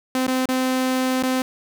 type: tone with dropouts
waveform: sawtooth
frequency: 258.1 Hz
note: C4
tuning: 23 cents flat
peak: -15 dBFS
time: 0.15-1.42 s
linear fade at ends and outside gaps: 2 ms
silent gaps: 0.268-0.279 / 0.457-0.488 / 1.226-1.233 s
effects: none